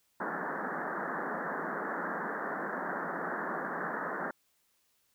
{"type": "band-pass noise", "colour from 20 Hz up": "white", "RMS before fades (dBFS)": -36, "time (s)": [0.2, 4.31], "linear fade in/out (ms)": 5, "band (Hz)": [160, 1800], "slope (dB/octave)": 96, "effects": ["white hiss -73 dBFS RMS until 5.14 s"]}